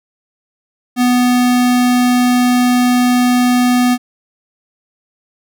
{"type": "tone", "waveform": "square", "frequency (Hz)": 247.3, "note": "B3", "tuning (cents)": 3, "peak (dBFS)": -10, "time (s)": [0.96, 3.98], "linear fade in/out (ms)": 50, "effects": []}